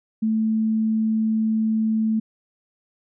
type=tone; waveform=sine; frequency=220 Hz; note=A3; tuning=in tune; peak=-18 dBFS; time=0.22-2.2 s; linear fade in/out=10 ms; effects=none